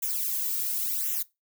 violet noise with flanger, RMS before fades -29 dBFS, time 0.02-1.23 s, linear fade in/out 10 ms, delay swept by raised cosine 0.21 to 2.01 ms, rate 0.92 Hz, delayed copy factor -1, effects noise-tail reverb RT60 0.2 s tail -20 dB re dry

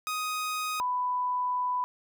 sawtooth / sine tone pair in turn, 1250 / 994.4 Hz, D#6 / B5, +8 / +12 cents, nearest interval major third, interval 396 cents, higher first, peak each -26 dBFS, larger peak neither, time 0.07-0.8 / 0.8-1.84 s, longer second, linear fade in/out 0 ms, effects none

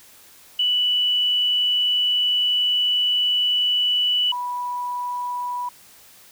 sine tone pair in turn, 2963 / 981.4 Hz, F#7 / B5, +2 / -11 cents, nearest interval octave + perfect fifth, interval 1913 cents, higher first, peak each -17 / -24 dBFS, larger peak first, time 0.59-4.32 / 4.32-5.69 s, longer first, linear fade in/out 5 ms, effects white hiss -49 dBFS RMS until 6.31 s

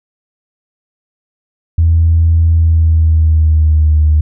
sine tone with pitch glide, 82.41 to 76.45 Hz, E2 to D#2, 0 to -30 cents, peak -5 dBFS, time 1.78-4.21 s, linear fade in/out 5 ms, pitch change -130 cents, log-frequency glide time 2.5-3.98 s, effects tanh soft clip ceiling -1 dBFS

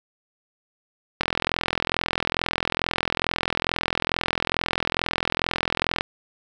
click train, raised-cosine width 0.3 ms, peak -5 dBFS, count 204, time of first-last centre 1.21-6.009 s, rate 42.3 Hz, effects none

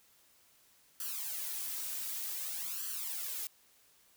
blue noise with flanger, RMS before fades -39 dBFS, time 1-3.47 s, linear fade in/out 2 ms, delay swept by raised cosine 0.66 to 3.26 ms, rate 0.54 Hz, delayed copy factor +0.95, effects white hiss -66 dBFS RMS until 4.16 s

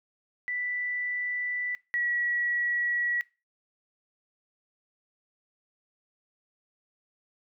sine tone pair in turn, 1975.5 / 1927 Hz, B6 / B6, 0 / -43 cents, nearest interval unison, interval 43 cents, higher first, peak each -29 / -25 dBFS, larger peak second, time 0.48-1.75 / 1.94-3.21 s, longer neither, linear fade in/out 0 ms, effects noise-tail reverb RT60 0.3 s tail -22 dB re dry

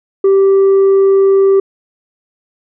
sine tone, 390 Hz, G4, 9 cents flat, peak -3 dBFS, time 0.24-1.6 s, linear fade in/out 5 ms, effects tanh soft clip ceiling -5 dBFS

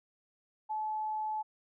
sine tone, 862 Hz, A5, 36 cents flat, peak -32 dBFS, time 0.69-1.43 s, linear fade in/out 20 ms, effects none

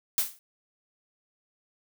blue noise with exponential decay, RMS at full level -21 dBFS, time 0.18-0.39 s, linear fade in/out 1 ms, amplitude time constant 44 ms, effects none

